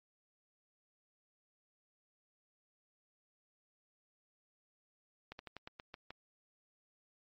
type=slowing click train; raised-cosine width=0.3 ms; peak=-30 dBFS; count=8; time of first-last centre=5.32-6.106 s; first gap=71 ms; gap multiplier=1.15; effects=MP3 32 kbps